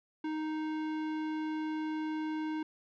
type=tone with tanh clipping; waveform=sine; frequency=311.1 Hz; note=D#4; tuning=in tune; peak=-35 dBFS; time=0.24-2.63 s; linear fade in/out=5 ms; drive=17 dB; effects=none